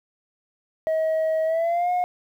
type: tone with pitch glide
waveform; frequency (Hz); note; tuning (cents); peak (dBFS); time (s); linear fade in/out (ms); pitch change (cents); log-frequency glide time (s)
sine; 637 to 719.2; D#5 to F#5; +41 to -49; -17; 0.87-2.04; 0; +210; 1.45-1.91
effects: tanh soft clip ceiling -19 dBFS + 9-bit